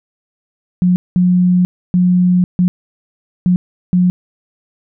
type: tone bursts at uneven times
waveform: sine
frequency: 180 Hz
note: F#3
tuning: 47 cents flat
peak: -8 dBFS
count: 6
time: 0.82-0.96 / 1.16-1.65 / 1.94-2.44 / 2.59-2.68 / 3.46-3.56 / 3.93-4.1 s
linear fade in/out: 0 ms
effects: none